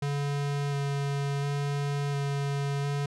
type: tone with vibrato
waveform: square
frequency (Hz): 141.8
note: C#3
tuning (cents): +40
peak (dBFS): -28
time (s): 0.02-3.06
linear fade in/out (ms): 5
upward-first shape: square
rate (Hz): 0.71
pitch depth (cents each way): 10
effects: low-pass 8000 Hz 12 dB/octave